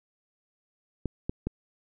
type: clicks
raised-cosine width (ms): 3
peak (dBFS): -16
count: 3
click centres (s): 1.057 / 1.295 / 1.47
effects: none